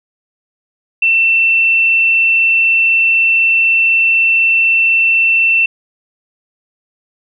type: tone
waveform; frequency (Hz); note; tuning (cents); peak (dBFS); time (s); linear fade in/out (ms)
sine; 2686; E7; +32; -8; 1.02-5.66; 5
effects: none